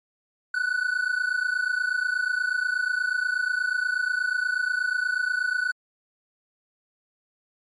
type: tone pair together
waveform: triangle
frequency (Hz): 1471.7 / 1500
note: F#6 / F#6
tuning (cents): -10 / +23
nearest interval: unison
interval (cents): 33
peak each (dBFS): -24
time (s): 0.54-5.72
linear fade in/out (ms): 5
effects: MP3 48 kbps